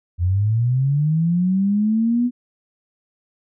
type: linear sweep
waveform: sine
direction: up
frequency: 84.1 to 248.3 Hz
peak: -15 dBFS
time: 0.18-2.31 s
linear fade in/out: 50 ms
effects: none